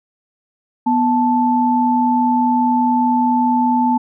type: tone pair together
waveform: sine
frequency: 245.8 / 877.6 Hz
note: B3 / A5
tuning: -8 / -5 cents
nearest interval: octave + minor seventh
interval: 2203 cents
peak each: -15 dBFS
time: 0.86-3.98 s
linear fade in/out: 10 ms
effects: none